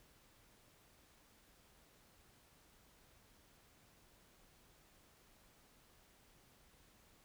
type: silence
effects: pink hiss -68 dBFS RMS until 7.24 s